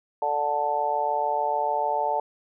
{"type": "harmonic tone", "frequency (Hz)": 146.83, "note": "D3", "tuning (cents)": 0, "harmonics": [3, 4, 5, 6], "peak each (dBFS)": [-33, -29, -28, -25], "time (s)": [0.22, 2.2], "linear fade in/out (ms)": 2, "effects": []}